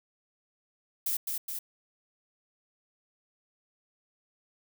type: noise with echo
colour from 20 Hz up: violet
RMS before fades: -30 dBFS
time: 1.06-1.17 s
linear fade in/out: 5 ms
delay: 210 ms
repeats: 2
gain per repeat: -3 dB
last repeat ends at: 1.59 s
effects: none